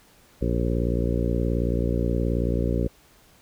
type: harmonic tone with a mistuned harmonic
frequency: 58.7 Hz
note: A#1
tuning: 13 cents sharp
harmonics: 1 / 2 / 3 / 4 / 5 / 6 / 7 / 8 / 9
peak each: -25 / -28 / -30 / -31 / -32 / -33 / -33 / -34 / -35 dBFS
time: 0.41-2.88 s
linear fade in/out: 10 ms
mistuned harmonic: 9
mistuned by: +35 cents
effects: pink hiss -56 dBFS RMS until 3.41 s